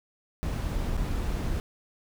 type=noise with dropouts; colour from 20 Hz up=brown; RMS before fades=-29 dBFS; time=0.43-1.6 s; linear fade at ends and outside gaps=0 ms; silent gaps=0.969-0.975 s; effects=none